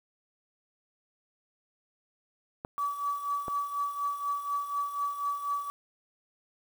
clicks, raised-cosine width 1 ms, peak -22 dBFS, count 2, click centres 2.649 / 3.482 s
sine tone with tremolo, 1146 Hz, D6, 43 cents flat, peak -26 dBFS, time 2.78-5.7 s, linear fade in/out 0 ms, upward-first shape triangle, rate 4.1 Hz, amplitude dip 75%
effects 8-bit

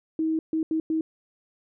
sine tone bursts at uneven times, 318.8 Hz, D#4, 42 cents sharp, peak -22 dBFS, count 4, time 0.19-0.39 / 0.53-0.63 / 0.71-0.8 / 0.9-1.01 s, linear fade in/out 2 ms, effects none

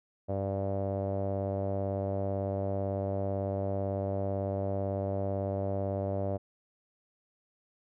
sawtooth tone with low-pass filter, 98 Hz, G2, in tune, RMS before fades -32 dBFS, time 0.28-6.38 s, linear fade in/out 20 ms, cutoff 610 Hz, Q 5.6, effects none

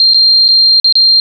sine tone with dropouts, 4186 Hz, C8, in tune, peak -4 dBFS, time 0-1.2 s, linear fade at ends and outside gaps 1 ms, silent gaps 0.136-0.144 / 0.481-0.487 / 0.8-0.844 / 0.925-0.954 s, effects none

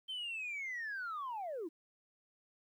sine linear sweep, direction down, 3136 to 293.7 Hz, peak -37 dBFS, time 0.08-1.69 s, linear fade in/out 20 ms, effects tanh soft clip ceiling -36 dBFS + 12-bit

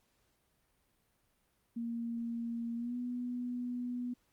sine tone with pitch glide, 233.1 to 245.5 Hz, A#3 to B3, 0 to -10 cents, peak -35 dBFS, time 1.76-4.14 s, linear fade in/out 10 ms, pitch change +90 cents, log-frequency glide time 2.76-2.96 s, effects pink hiss -75 dBFS RMS until 4.32 s + Opus 48 kbps

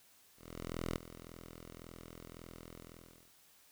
5% pulse tone with ADSR envelope, 41.83 Hz, E1, 26 cents sharp, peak -24 dBFS, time 0.36-3.33 s, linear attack 600 ms, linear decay 5 ms, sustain -15 dB, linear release 580 ms, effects white hiss -65 dBFS RMS until 3.71 s

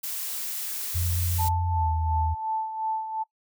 blue noise, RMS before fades -32 dBFS, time 0.03-1.49 s, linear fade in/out 10 ms
sine tone with pitch glide, 87.31 to 80.53 Hz, F2 to E2, 0 to -40 cents, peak -24 dBFS, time 0.94-2.35 s, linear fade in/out 20 ms, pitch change -140 cents, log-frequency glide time 1.72-1.9 s
sine tone with tremolo, 880 Hz, A5, in tune, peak -24 dBFS, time 1.38-3.24 s, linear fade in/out 20 ms, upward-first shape sine, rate 2.8 Hz, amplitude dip 60%
effects noise-tail reverb RT60 0.1 s tail -20 dB re dry

